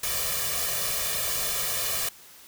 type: noise with comb filter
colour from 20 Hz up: white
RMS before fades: -28 dBFS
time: 0.03-2.09 s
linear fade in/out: 5 ms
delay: 1.7 ms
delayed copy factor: +0.9
effects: white hiss -50 dBFS RMS until 2.47 s